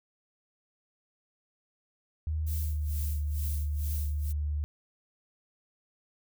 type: tone with pitch glide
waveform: sine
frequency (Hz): 77.78 to 74.18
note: D#2 to D2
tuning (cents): 0 to +18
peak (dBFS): -28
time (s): 2.27-4.64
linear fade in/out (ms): 0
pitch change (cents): -82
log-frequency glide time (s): 2.43-2.98
type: noise with tremolo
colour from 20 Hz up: violet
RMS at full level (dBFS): -40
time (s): 2.46-4.33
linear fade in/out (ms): 20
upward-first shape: sine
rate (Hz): 2.2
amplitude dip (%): 90
effects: none